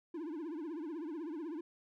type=tone with vibrato; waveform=triangle; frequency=318.3 Hz; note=D#4; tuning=39 cents sharp; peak=-37 dBFS; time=0.14-1.61 s; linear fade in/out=5 ms; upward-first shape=triangle; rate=16 Hz; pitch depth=200 cents each way; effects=none